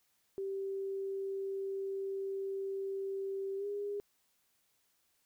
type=tone with pitch glide; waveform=sine; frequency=389.7 to 407.2 Hz; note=G4 to G#4; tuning=-10 to -34 cents; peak=-35 dBFS; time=0.38-4 s; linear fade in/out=0 ms; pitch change=+76 cents; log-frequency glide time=3.57-3.66 s; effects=white hiss -75 dBFS RMS until 5.25 s